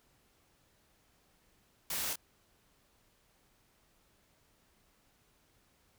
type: noise with echo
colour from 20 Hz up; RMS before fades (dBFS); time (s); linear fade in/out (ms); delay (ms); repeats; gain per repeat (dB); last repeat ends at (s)
white; -37; 1.9-2.13; 2; 27; 1; -4; 2.157
effects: pink hiss -70 dBFS RMS until 5.98 s